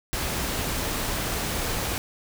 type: noise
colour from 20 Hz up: pink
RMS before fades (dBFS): -28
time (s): 0.13-1.98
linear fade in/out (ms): 0
effects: none